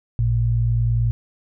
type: tone pair together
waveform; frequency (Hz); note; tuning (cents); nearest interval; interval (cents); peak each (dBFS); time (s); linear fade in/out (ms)
sine; 54.63 / 114.9; A1 / A#2; -12 / -25; octave + minor second; 1287; -22 / -17; 0.19-1.11; 0
effects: none

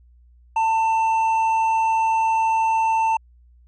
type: tone with hard clipping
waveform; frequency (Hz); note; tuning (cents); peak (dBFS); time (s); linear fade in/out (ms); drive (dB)
triangle; 893; A5; +25; -18; 0.56-3.17; 5; 8
effects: added 60 Hz sine -49 dBFS peak until 3.67 s + resampled to 22050 Hz

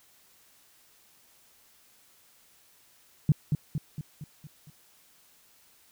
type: tone with echo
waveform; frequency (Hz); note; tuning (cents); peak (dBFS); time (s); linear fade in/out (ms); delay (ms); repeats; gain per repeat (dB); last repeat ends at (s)
sine; 150; D3; +37; -16; 3.29-3.32; 2; 230; 6; -5; 4.7
effects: white hiss -61 dBFS RMS until 5.91 s

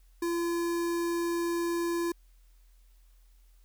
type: tone with notch filter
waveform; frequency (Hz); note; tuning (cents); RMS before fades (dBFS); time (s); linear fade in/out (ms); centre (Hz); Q
square; 341.1; F4; -41; -30; 0.22-2.12; 5; 2900; 1.5
effects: added 42 Hz sine -56 dBFS peak until 3.64 s + white hiss -71 dBFS RMS until 3.64 s

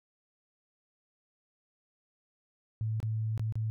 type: tone with dropouts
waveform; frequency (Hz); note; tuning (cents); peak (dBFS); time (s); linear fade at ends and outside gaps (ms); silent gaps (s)
sine; 110; A2; 0; -29; 2.81-3.7; 0; 3.002-3.029 / 3.377-3.395 / 3.524-3.555
effects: none

